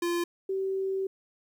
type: tone pair in turn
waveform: square / sine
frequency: 345.3 / 384.6 Hz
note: F4 / G4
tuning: -20 / -33 cents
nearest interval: major second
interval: 187 cents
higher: second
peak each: -27 / -27 dBFS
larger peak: neither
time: 0.02-0.24 / 0.49-1.07 s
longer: second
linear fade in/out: 5 ms
effects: 11-bit